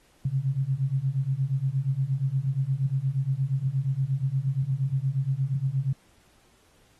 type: beating tone pair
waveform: sine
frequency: 130.1 / 138.6 Hz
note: C3 / C#3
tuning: -9 / 0 cents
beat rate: 8.5 Hz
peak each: -27 / -26 dBFS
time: 0.25-5.93 s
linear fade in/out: 5 ms
effects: pink hiss -62 dBFS RMS until 6.99 s + AAC 32 kbps